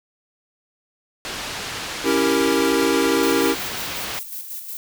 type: low-pass noise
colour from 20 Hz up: white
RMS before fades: -30 dBFS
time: 1.25-4.19 s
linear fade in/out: 0 ms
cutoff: 4500 Hz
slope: 12 dB/octave
type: chord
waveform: square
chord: C# diminished seventh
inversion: none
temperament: equal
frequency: 277.2 / 329.6 / 392 / 466.2 Hz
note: C#4 / E4 / G4 / Bb4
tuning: 0 / 0 / 0 / 0 cents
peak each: -23 dBFS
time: 2.03-3.56 s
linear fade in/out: 50 ms
type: noise with tremolo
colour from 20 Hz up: violet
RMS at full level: -31 dBFS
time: 3.23-4.77 s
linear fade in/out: 0 ms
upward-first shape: square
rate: 5.5 Hz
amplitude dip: 45%
effects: none